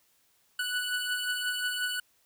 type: beating tone pair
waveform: 25% pulse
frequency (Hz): 1480 / 1485.6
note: F#6 / F#6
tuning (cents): 0 / +7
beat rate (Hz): 5.6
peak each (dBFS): -27 / -32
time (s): 0.59-2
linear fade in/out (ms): 5
effects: white hiss -68 dBFS RMS until 2.25 s